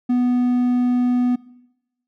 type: tone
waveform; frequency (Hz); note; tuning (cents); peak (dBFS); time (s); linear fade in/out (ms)
triangle; 246.9; B3; 0; -13; 0.09-1.36; 10
effects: noise-tail reverb RT60 0.9 s tail -21 dB re dry